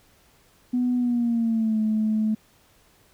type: tone with pitch glide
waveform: sine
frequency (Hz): 247.5 to 216.7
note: B3 to A3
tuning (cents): +4 to -26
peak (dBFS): -19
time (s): 0.73-2.35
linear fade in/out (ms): 10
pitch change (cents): -230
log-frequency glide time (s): 0.96-1.79
effects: tanh soft clip ceiling -15 dBFS + pink hiss -59 dBFS RMS until 3.13 s